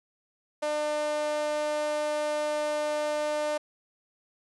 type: tone with high-pass filter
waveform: sawtooth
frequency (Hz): 300.2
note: D4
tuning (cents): +38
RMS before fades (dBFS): -29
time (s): 0.62-3.58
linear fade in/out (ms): 10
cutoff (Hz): 600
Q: 3.2
effects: resampled to 24000 Hz